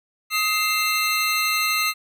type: tone cluster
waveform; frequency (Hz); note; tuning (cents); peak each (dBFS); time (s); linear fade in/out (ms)
square; 1260 / 2096 / 2683 / 4144; D#6 / C7 / E7 / C8; +21 / +2 / +30 / -17; -26; 0.3-1.94; 50
effects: none